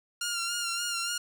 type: tone with vibrato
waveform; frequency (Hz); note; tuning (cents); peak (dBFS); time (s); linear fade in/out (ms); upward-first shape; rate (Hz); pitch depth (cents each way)
10% pulse; 1396.9; F6; 0; -21; 0.21-1.18; 5; sine; 3.5; 37
effects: none